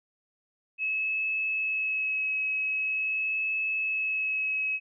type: tone with vibrato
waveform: sine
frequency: 2578 Hz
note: E7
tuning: 39 cents flat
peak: -26 dBFS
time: 0.78-4.8 s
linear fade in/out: 50 ms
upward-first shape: sine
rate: 0.44 Hz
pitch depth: 12 cents each way
effects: none